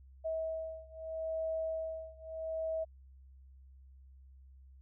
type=beating tone pair; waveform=sine; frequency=643 / 643.78 Hz; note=E5 / E5; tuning=-43 / -41 cents; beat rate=0.78 Hz; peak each=-38 / -39 dBFS; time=0.24-2.85 s; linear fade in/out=20 ms; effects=added 66 Hz sine -54 dBFS peak until 4.81 s